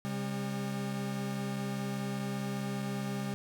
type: tone pair together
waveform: 40% pulse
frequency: 134.92 / 200 Hz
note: C#3 / G3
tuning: -46 / +35 cents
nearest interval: perfect fifth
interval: 681 cents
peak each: -37 / -34 dBFS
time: 0.05-3.34 s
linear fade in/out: 0 ms
effects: none